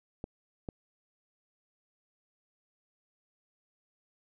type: clicks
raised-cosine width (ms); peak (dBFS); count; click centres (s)
2; -24 / -24; 2; 0.241 / 0.688
effects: none